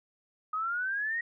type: exponential sweep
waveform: sine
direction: up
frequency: 1244.5 to 1901 Hz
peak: -29 dBFS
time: 0.53-1.21 s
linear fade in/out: 5 ms
effects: none